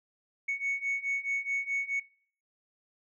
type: beating tone pair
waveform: sine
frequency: 2217 / 2221.7 Hz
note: C#7 / C#7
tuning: 0 / +3 cents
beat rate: 4.7 Hz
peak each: -32 / -31 dBFS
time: 0.48-2 s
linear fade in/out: 10 ms
effects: noise-tail reverb RT60 0.5 s tail -22 dB re dry + tanh soft clip ceiling -25 dBFS